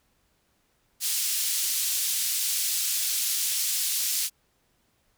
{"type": "band-pass noise", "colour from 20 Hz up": "white", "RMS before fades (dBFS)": -27, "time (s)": [1, 4.3], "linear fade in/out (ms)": 50, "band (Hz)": [3600, 13000], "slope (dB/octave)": 12, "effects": ["pink hiss -69 dBFS RMS until 5.17 s"]}